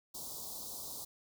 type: band-stop noise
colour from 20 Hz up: white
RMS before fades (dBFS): -44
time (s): 0.14-1.05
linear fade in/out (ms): 10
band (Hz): 1100 to 3800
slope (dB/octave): 48
effects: none